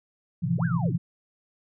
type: chord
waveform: sine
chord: F major seventh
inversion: first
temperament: equal with one note detuned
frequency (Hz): 110 / 130.81 / 164.81 / 173.91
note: A2 / C3 / E3 / F3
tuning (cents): 0 / 0 / 0 / -7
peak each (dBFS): -32 / -28 / -27 / -27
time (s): 0.42-0.98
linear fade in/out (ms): 20
type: linear two-way sweep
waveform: sine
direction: up then down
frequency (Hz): 155.56 to 1661.2 to 155.56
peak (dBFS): -34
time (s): 0.57-0.94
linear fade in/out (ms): 20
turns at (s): 0.65
effects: none